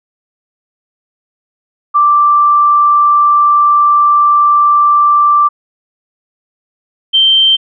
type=tone pair in turn; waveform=sine; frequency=1174.7 / 3130 Hz; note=D6 / G7; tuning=0 / -3 cents; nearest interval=octave + perfect fourth; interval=1697 cents; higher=second; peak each=-5 dBFS; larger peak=neither; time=1.94-5.49 / 7.13-7.57 s; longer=first; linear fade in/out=20 ms; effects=none